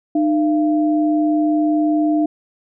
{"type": "tone pair together", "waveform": "sine", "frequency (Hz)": [304.2, 683], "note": ["D#4", "F5"], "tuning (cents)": [-39, -39], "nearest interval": "octave + major second", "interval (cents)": 1400, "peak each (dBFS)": [-14, -22], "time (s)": [0.15, 2.26], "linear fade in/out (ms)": 5, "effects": []}